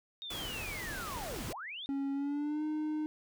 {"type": "linear two-way sweep", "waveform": "sine", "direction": "down then up", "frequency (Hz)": [3729, 77.78, 3729], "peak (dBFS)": -40, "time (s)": [0.22, 1.86], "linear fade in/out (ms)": 0, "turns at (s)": 1.47}
{"type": "noise", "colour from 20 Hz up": "pink", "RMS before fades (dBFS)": -42, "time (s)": [0.3, 1.53], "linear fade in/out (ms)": 5}
{"type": "tone with pitch glide", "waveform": "triangle", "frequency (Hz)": [276.2, 306.5], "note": ["C#4", "D#4"], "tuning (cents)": [-6, -26], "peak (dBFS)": -30, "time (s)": [1.89, 3.06], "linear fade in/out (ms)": 0, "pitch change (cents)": 180, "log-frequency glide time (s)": [2.13, 2.64]}
{"effects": []}